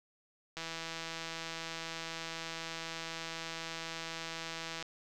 click train, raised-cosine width 0.2 ms, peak -23 dBFS, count 699, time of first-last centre 0.57-4.826 s, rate 164 Hz, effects none

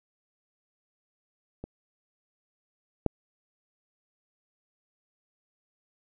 clicks, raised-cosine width 2 ms, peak -24 / -10 dBFS, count 2, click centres 1.64 / 3.063 s, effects none

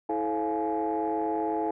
sine tone cluster, 324.4 / 432.8 / 535 / 693 / 844 Hz, E4 / A4 / C5 / F5 / G#5, -28 / -29 / +38 / -14 / +28 cents, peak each -30 / -31 / -38 / -32 / -30 dBFS, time 0.09-1.71 s, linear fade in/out 5 ms, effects tanh soft clip ceiling -19 dBFS

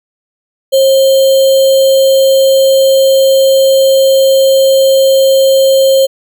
sine tone with sample-and-hold, 537 Hz, C5, 45 cents sharp, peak -4 dBFS, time 0.72-6.07 s, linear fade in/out 20 ms, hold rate 3675 Hz, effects none

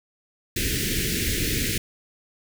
pink band-stop noise, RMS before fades -25 dBFS, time 0.56-1.78 s, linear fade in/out 5 ms, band 450 to 1700 Hz, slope 48 dB/octave, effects none

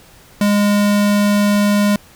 square tone, 205.2 Hz, G#3, 21 cents flat, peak -12 dBFS, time 0.41-1.96 s, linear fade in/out 2 ms, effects pink hiss -45 dBFS RMS until 2.15 s

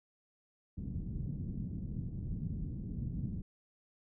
white low-pass noise, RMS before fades -39 dBFS, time 0.77-3.42 s, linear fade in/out 5 ms, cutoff 200 Hz, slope 24 dB/octave, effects none

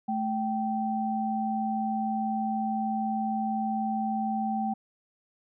sine tone pair together, 218.4 / 777 Hz, A3 / G5, -13 / -16 cents, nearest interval octave + minor seventh, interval 2197 cents, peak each -29 / -29 dBFS, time 0.08-4.74 s, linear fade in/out 10 ms, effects none

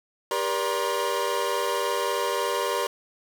45% pulse tone cluster, 395.9 / 479.4 / 579 / 953 / 1060 Hz, G4 / A#4 / D5 / A#5 / C6, +17 / +48 / -25 / +38 / +22 cents, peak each -31 / -30 / -31 / -31 / -31 dBFS, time 0.31-2.87 s, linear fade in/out 2 ms, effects none

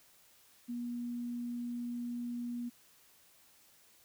sine tone, 240.3 Hz, B3, 47 cents flat, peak -36 dBFS, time 0.68-2.7 s, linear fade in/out 20 ms, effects white hiss -64 dBFS RMS until 4.04 s

